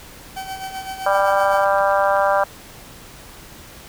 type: tone with tremolo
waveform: 40% pulse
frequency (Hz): 766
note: G5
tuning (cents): -40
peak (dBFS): -25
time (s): 0.36-1.65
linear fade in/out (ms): 10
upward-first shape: sine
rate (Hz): 7.8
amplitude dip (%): 60
type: click train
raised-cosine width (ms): 0.2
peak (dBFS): -24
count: 13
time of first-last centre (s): 0.64-2.167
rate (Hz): 7.86
type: harmonic tone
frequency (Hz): 197.2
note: G3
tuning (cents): +11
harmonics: 3 / 4 / 5 / 6 / 7 / 8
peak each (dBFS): -18 / -20 / -22 / -24 / -25 / -26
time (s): 1.06-2.44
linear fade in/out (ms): 5
effects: pink hiss -41 dBFS RMS until 3.88 s